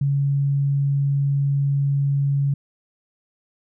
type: tone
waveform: sine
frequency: 140.1 Hz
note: C#3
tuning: 19 cents sharp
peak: -17 dBFS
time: 0.01-2.54 s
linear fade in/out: 5 ms
effects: none